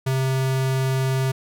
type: tone with vibrato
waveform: square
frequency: 132.2 Hz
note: C3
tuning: 18 cents sharp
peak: -20 dBFS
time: 0.06-1.32 s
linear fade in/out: 10 ms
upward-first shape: triangle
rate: 20 Hz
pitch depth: 14 cents each way
effects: none